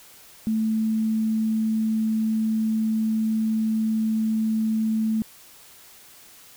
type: tone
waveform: sine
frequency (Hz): 220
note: A3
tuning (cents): 0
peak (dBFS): -20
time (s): 0.47-5.22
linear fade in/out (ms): 0
effects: white hiss -49 dBFS RMS until 6.56 s